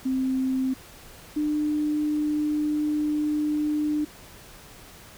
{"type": "tone pair in turn", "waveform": "sine", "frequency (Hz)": [261.6, 300.4], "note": ["C4", "D4"], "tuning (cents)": [0, 39], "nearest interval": "major second", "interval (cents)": 239, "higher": "second", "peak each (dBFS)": -22, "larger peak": "neither", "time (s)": [[0.05, 0.74], [1.36, 4.05]], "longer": "second", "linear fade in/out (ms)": 10, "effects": ["pink hiss -47 dBFS RMS until 5.17 s"]}